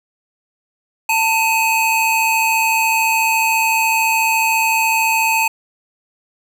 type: tone pair together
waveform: square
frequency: 895 / 2531 Hz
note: A5 / D#7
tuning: +29 / +29 cents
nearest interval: octave + tritone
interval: 1800 cents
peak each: -17 dBFS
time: 1.09-5.48 s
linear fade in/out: 5 ms
effects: none